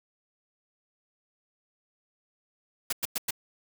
white noise bursts, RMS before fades -29 dBFS, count 4, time 2.9-3.308 s, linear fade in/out 5 ms, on 27 ms, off 100 ms, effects none

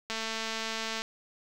click train, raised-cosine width 0.2 ms, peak -17 dBFS, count 206, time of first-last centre 0.1-1.019 s, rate 223 Hz, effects 8-bit

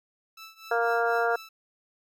15% pulse tone with tremolo, 1318.5 Hz, E6, in tune, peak -35 dBFS, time 0.37-1.49 s, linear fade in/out 5 ms, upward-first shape triangle, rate 4.1 Hz, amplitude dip 90%
harmonic tone, 233.1 Hz, A#3, in tune, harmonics 2 / 3 / 4 / 5 / 6 / 7, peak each -27 / -27 / -34 / -36 / -28 / -35 dBFS, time 0.71-1.36 s, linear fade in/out 5 ms
effects none

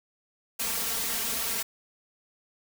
white noise with comb filter, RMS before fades -30 dBFS, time 0.59-1.63 s, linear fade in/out 10 ms, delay 4.4 ms, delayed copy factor +1, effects none

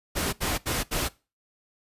pink noise bursts, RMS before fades -27 dBFS, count 4, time 0.15-1.089 s, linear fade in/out 20 ms, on 180 ms, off 73 ms, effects noise-tail reverb RT60 0.3 s tail -21 dB re dry + resampled to 32000 Hz

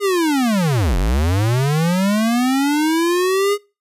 square linear two-way sweep, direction down then up, 415.3 to 41.2 to 415.3 Hz, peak -15 dBFS, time 0-3.58 s, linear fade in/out 50 ms, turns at 0.97 s, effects noise-tail reverb RT60 0.3 s tail -25 dB re dry + resampled to 32000 Hz

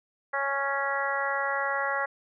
harmonic tone, 277.2 Hz, C#4, in tune, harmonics 2 / 3 / 4 / 5 / 6 / 7, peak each -33 / -33 / -33 / -33 / -33 / -33 dBFS, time 0.33-2.06 s, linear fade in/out 10 ms, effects none

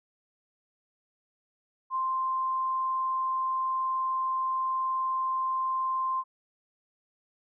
sine tone, 1046.5 Hz, C6, in tune, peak -26 dBFS, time 1.9-6.24 s, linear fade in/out 50 ms, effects none

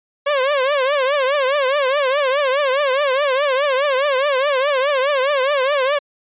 sawtooth tone with vibrato, 550 Hz, C#5, 14 cents flat, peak -11 dBFS, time 0.26-5.99 s, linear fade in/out 10 ms, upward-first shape triangle, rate 4.8 Hz, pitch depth 160 cents each way, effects resampled to 8000 Hz

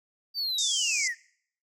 triangle linear sweep, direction down, 4686 to 1760 Hz, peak -26 dBFS, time 0.34-1.15 s, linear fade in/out 50 ms
white band-pass noise, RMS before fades -30 dBFS, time 0.58-1.08 s, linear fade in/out 5 ms, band 4800 to 7700 Hz, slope 96 dB/octave
effects noise-tail reverb RT60 0.6 s tail -22 dB re dry

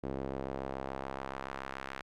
sawtooth tone with band-pass filter sweep, 67 Hz, C2, 42 cents sharp, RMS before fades -40 dBFS, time 0.03-2.02 s, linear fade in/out 10 ms, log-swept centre 390 to 1700 Hz, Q 1.1, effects none

